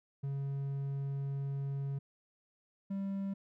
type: tone pair in turn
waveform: triangle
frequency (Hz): 138.59 / 196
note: C#3 / G3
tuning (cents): 0 / 0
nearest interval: tritone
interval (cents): 600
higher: second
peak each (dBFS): -32 / -32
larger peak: neither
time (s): 0.23-1.99 / 2.9-3.34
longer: first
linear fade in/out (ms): 10
effects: none